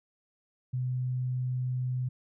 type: tone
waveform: sine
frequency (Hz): 126.7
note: B2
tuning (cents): +45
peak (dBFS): -28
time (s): 0.73-2.09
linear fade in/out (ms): 10
effects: none